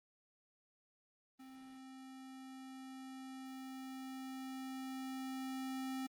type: tone with level ramp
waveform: square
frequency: 263 Hz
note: C4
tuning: 9 cents sharp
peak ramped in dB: -54 to -40 dBFS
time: 1.39-6.07 s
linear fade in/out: 10 ms
effects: Opus 32 kbps